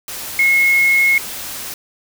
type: tone in noise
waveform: sine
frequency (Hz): 2168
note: C#7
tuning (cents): -39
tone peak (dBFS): -10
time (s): 0.39-1.18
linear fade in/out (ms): 2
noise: white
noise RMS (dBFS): -28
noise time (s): 0.08-1.74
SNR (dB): +15
effects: none